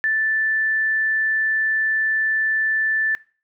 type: tone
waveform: sine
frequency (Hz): 1760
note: A6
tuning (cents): 0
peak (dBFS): -17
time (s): 0.04-3.15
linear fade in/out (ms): 0
effects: noise-tail reverb RT60 0.4 s tail -21 dB re dry